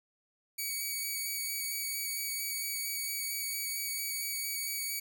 5% pulse tone with vibrato, 2260 Hz, C#7, 33 cents sharp, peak -24 dBFS, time 0.58-5 s, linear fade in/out 10 ms, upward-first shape square, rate 4.4 Hz, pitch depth 12 cents each way, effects none

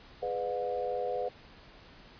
sine chord, G# diminished seventh, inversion none, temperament just, 415.3 / 498.4 / 598 / 717.6 Hz, G#4 / B4 / D5 / F5, 0 / +16 / +31 / +47 cents, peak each -39 / -33 / -39 / -36 dBFS, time 0.22-1.29 s, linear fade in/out 10 ms, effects pink hiss -54 dBFS RMS until 2.19 s + resampled to 11025 Hz

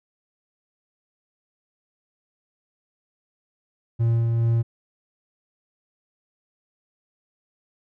triangle tone with tremolo, 115.7 Hz, A#2, 13 cents flat, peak -15 dBFS, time 3.99-4.63 s, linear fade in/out 20 ms, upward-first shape sine, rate 2.4 Hz, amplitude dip 25%, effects none

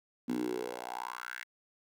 10% pulse tone with high-pass filter sweep, 61 Hz, B1, 21 cents flat, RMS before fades -38 dBFS, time 0.28-1.44 s, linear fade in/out 10 ms, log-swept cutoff 240 to 1900 Hz, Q 5.2, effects none

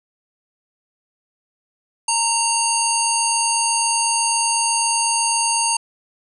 harmonic tone, 922 Hz, A#5, 19 cents flat, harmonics 1 / 3 / 5 / 7 / 9 / 10, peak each -21 / -26 / -25 / -24 / -25 / -23 dBFS, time 2.08-5.77 s, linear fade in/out 5 ms, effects none

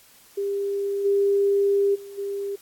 sine tone with level steps, 399.6 Hz, G4, 33 cents sharp, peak -23 / -17 / -37 / -26 dBFS, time 0.37-2.56 s, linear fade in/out 10 ms, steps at 1.04 / 1.94 / 2.17 s, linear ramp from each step 20 ms, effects white hiss -53 dBFS RMS until 2.61 s + AAC 64 kbps

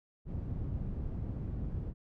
white low-pass noise, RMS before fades -37 dBFS, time 0.25-1.94 s, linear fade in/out 50 ms, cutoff 120 Hz, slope 12 dB/octave, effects none

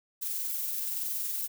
violet noise with amplitude modulation, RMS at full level -32 dBFS, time 0.21-1.48 s, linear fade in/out 20 ms, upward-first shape sine, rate 21.3 Hz, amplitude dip 25%, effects none

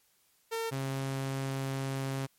sawtooth tone pair in turn, 454.2 / 135.03 Hz, A#4 / C#3, -45 / -45 cents, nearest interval octave + major sixth, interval 2100 cents, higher first, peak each -28 dBFS, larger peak neither, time 0.51-0.71 / 0.71-2.27 s, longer second, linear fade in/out 20 ms, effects white hiss -69 dBFS RMS until 2.38 s + MP3 64 kbps

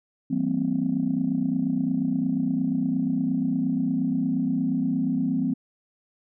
sine chord, C dominant seventh, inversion first, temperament equal with one note detuned, 167.4 / 196 / 233.1 / 261.6 Hz, E3 / G3 / Bb3 / C4, +27 / 0 / 0 / 0 cents, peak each -29 / -29 / -28 / -24 dBFS, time 0.3-5.54 s, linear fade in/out 10 ms, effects tanh soft clip ceiling -13 dBFS

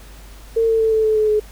sine tone with pitch steps, 453.9 / 448.9 / 444 / 439.2 / 434.4 / 429.7 / 425 Hz, A#4 / A4 / A4 / A4 / A4 / A4 / G#4, -46 / +35 / +16 / -3 / -22 / -41 / +40 cents, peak -13 dBFS, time 0.56-1.4 s, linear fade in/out 10 ms, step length 120 ms, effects added 50 Hz sine -38 dBFS peak until 1.51 s + pink hiss -45 dBFS RMS until 1.51 s

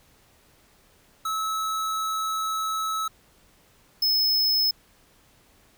square tone pair in turn, 1298 / 5192 Hz, E6 / E8, -27 / -27 cents, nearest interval 2 octaves, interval 2400 cents, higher second, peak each -26 / -20 dBFS, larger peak second, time 1.25-3.08 / 4.02-4.71 s, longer first, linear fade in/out 5 ms, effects pink hiss -59 dBFS RMS until 5.77 s

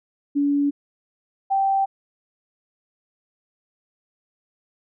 sine tone pair in turn, 285.4 / 780.2 Hz, D4 / G5, -49 / -8 cents, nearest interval octave + perfect fourth, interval 1741 cents, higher second, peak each -17 dBFS, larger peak neither, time 0.35-0.71 / 1.5-1.86 s, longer neither, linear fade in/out 20 ms, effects none

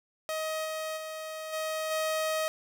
sawtooth tone with level steps, 630 Hz, D#5, 21 cents sharp, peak -27 / -29 / -33 / -27 / -24 dBFS, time 0.29-2.48 s, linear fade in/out 0 ms, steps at 0.64 / 0.96 / 1.52 / 1.9 s, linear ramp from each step 20 ms, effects none

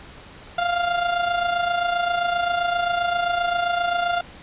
30% pulse tone with amplitude modulation, 698.5 Hz, F5, in tune, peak -15 dBFS, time 0.58-4.21 s, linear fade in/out 5 ms, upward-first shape sine, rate 27.6 Hz, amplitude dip 55%, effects pink hiss -43 dBFS RMS until 4.42 s + resampled to 8000 Hz

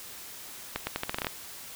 accelerating click train, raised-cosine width 0.3 ms, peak -13 dBFS, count 10, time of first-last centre 0.76-1.269 s, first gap 110 ms, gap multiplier 0.82, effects white hiss -44 dBFS RMS until 1.75 s

